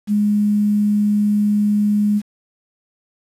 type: tone with quantisation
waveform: sine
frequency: 207.7 Hz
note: G#3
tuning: in tune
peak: -13 dBFS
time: 0.07-2.22 s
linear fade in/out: 50 ms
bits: 7
effects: resampled to 32000 Hz